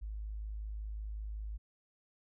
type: tone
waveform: sine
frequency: 52.7 Hz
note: G#1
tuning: 26 cents sharp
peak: -38 dBFS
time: 0.01-1.58 s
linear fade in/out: 20 ms
effects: none